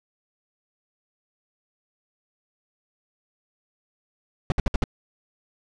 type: noise bursts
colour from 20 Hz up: brown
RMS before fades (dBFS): -20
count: 5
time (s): 4.5-4.84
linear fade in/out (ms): 2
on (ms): 20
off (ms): 60
effects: low-pass 6000 Hz 12 dB/octave